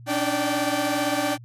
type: tone cluster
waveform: sawtooth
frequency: 282.5 / 300.2 / 585 / 776 Hz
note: C#4 / D4 / D5 / G5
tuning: +33 / +38 / -7 / -18 cents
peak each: -24 dBFS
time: 0.06-1.38 s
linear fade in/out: 50 ms
effects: added 119 Hz sine -41 dBFS peak until 1.44 s + resampled to 32000 Hz